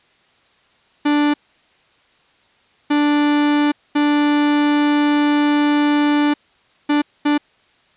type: tone bursts at uneven times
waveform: 45% pulse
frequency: 293.7 Hz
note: D4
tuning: in tune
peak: -13 dBFS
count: 5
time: 1.05-1.34 / 2.9-3.72 / 3.95-6.34 / 6.89-7.02 / 7.25-7.38 s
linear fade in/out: 10 ms
effects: white hiss -56 dBFS RMS until 7.96 s + resampled to 8000 Hz